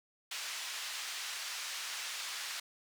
white band-pass noise, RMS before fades -41 dBFS, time 0.31-2.6 s, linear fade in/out 5 ms, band 1200 to 5500 Hz, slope 12 dB/octave, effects none

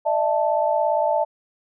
sine chord, D suspended second, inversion none, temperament equal with one note detuned, 601.8 / 659.3 / 880 Hz, D5 / E5 / A5, +42 / 0 / 0 cents, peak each -22 dBFS, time 0.05-1.25 s, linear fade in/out 20 ms, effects none

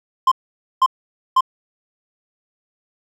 triangle tone bursts, 1046.5 Hz, C6, in tune, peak -8 dBFS, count 3, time 0.27-1.408 s, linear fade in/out 5 ms, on 46 ms, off 500 ms, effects none

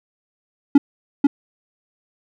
triangle tone with echo, 282.3 Hz, C#4, 32 cents sharp, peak -4 dBFS, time 0.75-0.78 s, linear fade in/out 5 ms, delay 490 ms, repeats 1, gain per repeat -3 dB, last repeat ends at 1.27 s, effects none

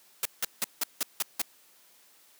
white noise bursts, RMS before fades -28 dBFS, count 7, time 0.23-1.418 s, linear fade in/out 2 ms, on 24 ms, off 170 ms, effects white hiss -60 dBFS RMS until 2.39 s + high-pass 200 Hz 12 dB/octave

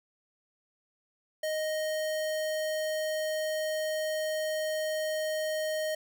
square tone, 622.3 Hz, D#5, in tune, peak -30 dBFS, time 1.43-5.95 s, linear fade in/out 5 ms, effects none

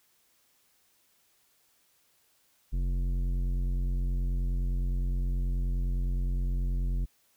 sine tone with tanh clipping, 44.8 Hz, F1, 45 cents sharp, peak -28 dBFS, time 2.72-7.06 s, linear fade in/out 20 ms, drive 12 dB, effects white hiss -68 dBFS RMS until 7.36 s

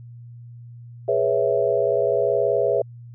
sine chord, C# minor seventh, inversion second, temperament equal, 415.3 / 493.9 / 554.4 / 659.3 Hz, G#4 / B4 / C#5 / E5, 0 / 0 / 0 / 0 cents, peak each -23 dBFS, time 1.08-2.82 s, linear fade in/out 5 ms, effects added 119 Hz sine -38 dBFS peak until 3.14 s

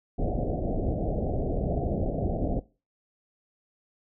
pink low-pass noise, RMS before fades -28 dBFS, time 0.18-2.6 s, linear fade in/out 10 ms, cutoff 740 Hz, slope 96 dB/octave, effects noise-tail reverb RT60 0.3 s tail -19 dB re dry

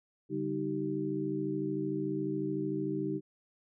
sine tone cluster, 142.1 / 194.7 / 312.8 / 386.5 Hz, C#3 / G3 / D#4 / G4, +43 / -12 / +9 / -24 cents, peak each -39 / -39 / -34 / -36 dBFS, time 0.29-3.21 s, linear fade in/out 50 ms, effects none

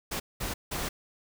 pink noise bursts at uneven times, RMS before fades -33 dBFS, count 3, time 0.11-0.2 / 0.4-0.54 / 0.71-0.89 s, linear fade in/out 10 ms, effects none

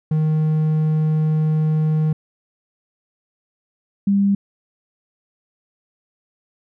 triangle / sine tone pair in turn, 155.56 / 199.07 Hz, D#3 / G3, 0 / +27 cents, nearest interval major third, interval 427 cents, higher second, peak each -13 dBFS, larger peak neither, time 0.11-2.13 / 4.07-4.35 s, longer first, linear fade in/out 5 ms, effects none

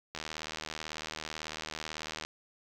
click train, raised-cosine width 0.2 ms, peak -20 dBFS, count 165, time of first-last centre 0.15-2.25 s, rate 78.1 Hz, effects 9-bit

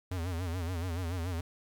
square tone with vibrato, 87.31 Hz, F2, in tune, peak -33 dBFS, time 0.11-1.41 s, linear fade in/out 5 ms, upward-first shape sine, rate 7 Hz, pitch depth 120 cents each way, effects 11-bit

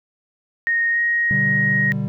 sine tone with pitch glide, 1858 to 1878.5 Hz, A#6 to A#6, -6 to +13 cents, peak -16 dBFS, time 0.67-1.92 s, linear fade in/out 0 ms, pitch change +19 cents, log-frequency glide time 0.91-1 s
triangle chord, G major, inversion first, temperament just, 122.5 / 147 / 196 Hz, B2 / D3 / G3, -14 / +2 / 0 cents, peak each -24 / -23 / -22 dBFS, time 1.31-2.08 s, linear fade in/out 0 ms
effects none

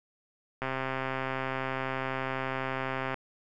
click train, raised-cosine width 0.5 ms, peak -17 dBFS, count 334, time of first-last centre 0.62-3.143 s, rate 132 Hz, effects none

